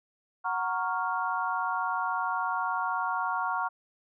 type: chord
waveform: sine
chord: Gb major seventh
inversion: none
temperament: equal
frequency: 740 / 932.3 / 1108.7 / 1396.9 Hz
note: Gb5 / Bb5 / Db6 / F6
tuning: 0 / 0 / 0 / 0 cents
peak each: -34 / -32 / -32 / -33 dBFS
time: 0.44-3.69 s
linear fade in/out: 20 ms
effects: none